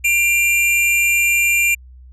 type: tone pair together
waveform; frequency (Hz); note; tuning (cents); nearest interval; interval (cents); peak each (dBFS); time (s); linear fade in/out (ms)
square; 2378 / 2751; D7 / F7; +21 / -27; minor third; 252; -14 / -23; 0.04-1.75; 10
effects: added 63 Hz sine -38 dBFS peak until 2.12 s + resampled to 32000 Hz